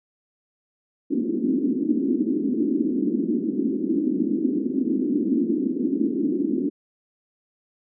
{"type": "band-pass noise", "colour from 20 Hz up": "pink", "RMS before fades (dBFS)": -23, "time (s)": [1.1, 6.7], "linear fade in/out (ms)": 20, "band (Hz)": [230, 340], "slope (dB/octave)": 48, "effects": []}